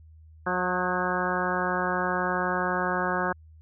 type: harmonic tone with a mistuned harmonic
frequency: 180.8 Hz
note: F#3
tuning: 40 cents flat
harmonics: 1 / 2 / 3 / 4 / 5 / 6 / 7 / 8 / 9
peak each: -33 / -33 / -33 / -33 / -33 / -33 / -33 / -33 / -33 dBFS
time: 0.46-3.33 s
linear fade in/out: 10 ms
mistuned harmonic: 8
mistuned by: +42 cents
effects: added 79 Hz sine -48 dBFS peak until 3.61 s